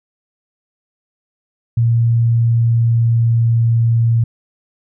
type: tone with pitch glide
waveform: sine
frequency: 116.54 to 115.67 Hz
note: A#2 to A#2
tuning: 0 to -13 cents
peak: -10 dBFS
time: 1.77-4.24 s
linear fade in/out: 5 ms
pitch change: -13 cents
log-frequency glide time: 2.17-3.72 s
effects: none